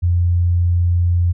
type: tone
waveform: sine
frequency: 87.31 Hz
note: F2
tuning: in tune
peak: -12 dBFS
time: 0.02-1.33 s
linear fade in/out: 20 ms
effects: none